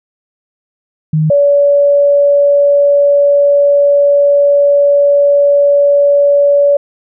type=tone pair in turn; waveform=sine; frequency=155.56 / 570.6 Hz; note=D#3 / C#5; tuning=0 / +50 cents; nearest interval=octave + major seventh; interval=2250 cents; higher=second; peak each=-8 / -5 dBFS; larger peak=second; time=1.13-1.3 / 1.3-6.77 s; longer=second; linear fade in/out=5 ms; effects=none